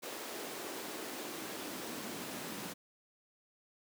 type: noise with high-pass filter sweep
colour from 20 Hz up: pink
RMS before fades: -43 dBFS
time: 0.02-2.74 s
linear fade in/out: 20 ms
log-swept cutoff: 400 to 210 Hz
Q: 1.8
effects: none